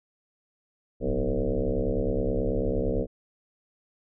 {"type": "tone with frequency modulation", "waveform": "sine", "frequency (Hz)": 246.9, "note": "B3", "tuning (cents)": 0, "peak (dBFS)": -23, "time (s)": [1, 3.07], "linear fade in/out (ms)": 50, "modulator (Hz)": 69.1, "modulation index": 4.5, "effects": []}